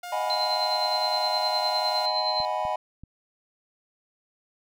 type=tone; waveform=sawtooth; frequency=709 Hz; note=F5; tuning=26 cents sharp; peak=-31 dBFS; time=0.03-2.06 s; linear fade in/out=5 ms
type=chord; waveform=triangle; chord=G# minor seventh; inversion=second; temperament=equal; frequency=622.3 / 740 / 830.6 / 987.8 Hz; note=D#5 / F#5 / G#5 / B5; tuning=0 / 0 / 0 / 0 cents; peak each=-29 dBFS; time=0.12-2.76 s; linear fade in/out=5 ms
type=tone with tremolo; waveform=sine; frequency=4104 Hz; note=C8; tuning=34 cents flat; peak=-24 dBFS; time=0.3-2.45 s; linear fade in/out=0 ms; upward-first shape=sine; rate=9.7 Hz; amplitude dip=60%
type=clicks; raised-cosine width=5 ms; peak=-31 dBFS; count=3; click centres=2.402 / 2.652 / 3.036 s
effects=none